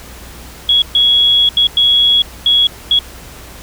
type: tone bursts at uneven times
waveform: sine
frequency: 3343 Hz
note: G#7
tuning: 11 cents sharp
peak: -7 dBFS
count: 6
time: 0.69-0.82 / 0.95-1.49 / 1.57-1.67 / 1.77-2.22 / 2.46-2.67 / 2.91-2.99 s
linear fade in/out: 2 ms
effects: added 60 Hz sine -36 dBFS peak until 3.62 s + pink hiss -35 dBFS RMS until 3.62 s